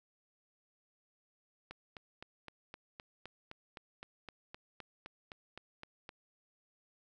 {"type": "click train", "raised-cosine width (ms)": 0.3, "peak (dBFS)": -30, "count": 18, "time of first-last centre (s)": [1.71, 6.091], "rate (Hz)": 3.88, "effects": []}